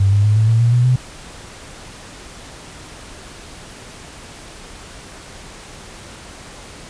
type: tone with pitch steps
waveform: sine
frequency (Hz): 98 / 101.63 / 105.4 / 109.3 / 113.36 / 117.56 / 121.91 / 126.43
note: G2 / G#2 / G#2 / A2 / A#2 / A#2 / B2 / B2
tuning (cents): 0 / -37 / +26 / -11 / -48 / +15 / -22 / +41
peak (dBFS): -10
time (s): 0-0.96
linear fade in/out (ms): 5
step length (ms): 120
effects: pink hiss -37 dBFS RMS until 6.89 s + resampled to 22050 Hz